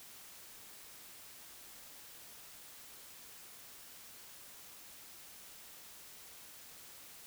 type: silence
effects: white hiss -54 dBFS RMS until 7.26 s